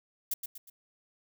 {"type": "noise with echo", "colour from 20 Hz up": "violet", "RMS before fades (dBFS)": -31, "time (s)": [0.31, 0.34], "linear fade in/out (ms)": 5, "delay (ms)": 120, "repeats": 3, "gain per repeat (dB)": -7, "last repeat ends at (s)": 0.7, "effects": []}